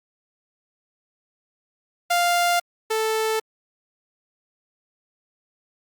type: tone pair in turn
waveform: sawtooth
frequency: 698.5 / 440 Hz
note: F5 / A4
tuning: 0 / 0 cents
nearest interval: minor sixth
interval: 800 cents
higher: first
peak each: -14 / -17 dBFS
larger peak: first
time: 2.1-2.6 / 2.9-3.4 s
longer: neither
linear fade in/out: 10 ms
effects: Opus 48 kbps